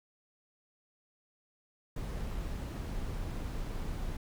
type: noise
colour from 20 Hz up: brown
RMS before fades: -37 dBFS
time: 1.96-4.17 s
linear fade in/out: 5 ms
effects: none